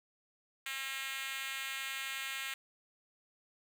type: tone with high-pass filter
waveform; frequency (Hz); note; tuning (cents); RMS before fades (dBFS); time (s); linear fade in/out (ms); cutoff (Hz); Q
5% pulse; 269.2; C4; +49; -40; 0.66-2.54; 2; 1900; 1.2
effects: none